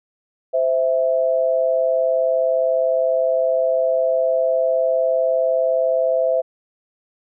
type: tone pair together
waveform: sine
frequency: 517.3 / 657 Hz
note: C5 / E5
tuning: -20 / -6 cents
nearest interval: major third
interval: 414 cents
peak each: -18 dBFS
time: 0.53-6.42 s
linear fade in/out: 20 ms
effects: none